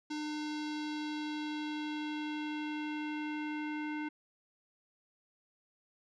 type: tone with low-pass filter sweep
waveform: square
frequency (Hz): 302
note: D4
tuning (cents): +48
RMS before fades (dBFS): -38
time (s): 0.1-4.09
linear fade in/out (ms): 10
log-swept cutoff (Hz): 5200 to 2200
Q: 2.1
effects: none